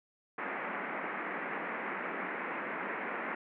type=band-pass noise; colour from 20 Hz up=white; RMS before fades=-38 dBFS; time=0.38-3.35 s; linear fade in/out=5 ms; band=180 to 2200 Hz; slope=48 dB/octave; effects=none